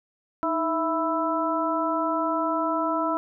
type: harmonic tone with a mistuned harmonic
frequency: 330 Hz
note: E4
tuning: 2 cents sharp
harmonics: 1 / 2 / 3 / 4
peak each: -28 / -28 / -28 / -28 dBFS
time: 0.43-3.17 s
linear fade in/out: 0 ms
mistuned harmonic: 1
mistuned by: -85 cents
effects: none